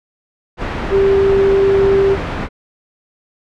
sine tone in noise, 392 Hz, G4, in tune, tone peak -9 dBFS, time 0.9-2.17 s, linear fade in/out 50 ms, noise pink, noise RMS -20 dBFS, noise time 0.57-2.49 s, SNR +8 dB, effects low-pass 2000 Hz 12 dB/octave

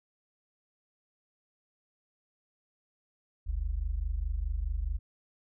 sine tone pair together, 44.92 / 69.7 Hz, F1 / C#2, +50 / +10 cents, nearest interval minor sixth, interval 760 cents, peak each -31 / -33 dBFS, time 3.46-4.99 s, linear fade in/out 20 ms, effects none

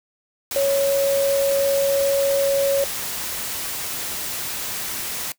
sine tone in noise, 554.4 Hz, C#5, in tune, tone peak -16 dBFS, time 0.56-2.84 s, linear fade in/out 2 ms, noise white, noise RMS -28 dBFS, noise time 0.51-5.32 s, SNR +9 dB, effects noise-tail reverb RT60 0.1 s tail -19 dB re dry

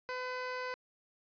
15% pulse tone, 505 Hz, B4, 39 cents sharp, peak -30 dBFS, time 0.09-0.74 s, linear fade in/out 0 ms, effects resampled to 11025 Hz + 12-bit

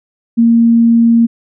sine tone, 231.7 Hz, A#3, 10 cents flat, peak -5 dBFS, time 0.37-1.27 s, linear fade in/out 20 ms, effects none

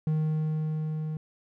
triangle tone with level ramp, 155.56 Hz, D#3, in tune, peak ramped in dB -21 to -28 dBFS, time 0.07-1.17 s, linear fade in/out 2 ms, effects none

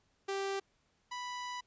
sawtooth tone pair in turn, 392 / 987.8 Hz, G4 / B5, 0 / 0 cents, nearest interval octave + major third, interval 1600 cents, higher second, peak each -30 / -35 dBFS, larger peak first, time 0.28-0.6 / 1.11-1.61 s, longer second, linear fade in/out 10 ms, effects pink hiss -74 dBFS RMS until 1.66 s + resampled to 16000 Hz

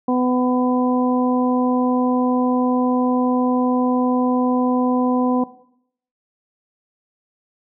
harmonic tone, 250.7 Hz, B3, 26 cents sharp, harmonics 1 / 2 / 3 / 4, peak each -17 / -23 / -25 / -26 dBFS, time 0.08-5.44 s, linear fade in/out 5 ms, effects noise-tail reverb RT60 0.7 s tail -17 dB re dry

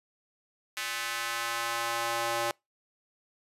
square tone with high-pass filter sweep, 116.8 Hz, A#2, 4 cents sharp, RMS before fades -32 dBFS, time 0.77-2.51 s, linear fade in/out 0 ms, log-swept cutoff 1900 to 630 Hz, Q 1.2, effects noise-tail reverb RT60 0.2 s tail -26 dB re dry + resampled to 32000 Hz

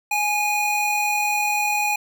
square tone pair together, 834.7 / 2464 Hz, G#5 / D#7, +9 / -17 cents, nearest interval octave + perfect fifth, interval 1874 cents, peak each -23 dBFS, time 0.11-1.96 s, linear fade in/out 5 ms, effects none

